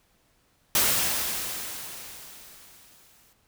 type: noise with exponential decay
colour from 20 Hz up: white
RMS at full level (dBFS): -21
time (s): 0.75-3.33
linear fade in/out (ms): 2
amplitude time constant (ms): 560
effects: pink hiss -66 dBFS RMS until 3.47 s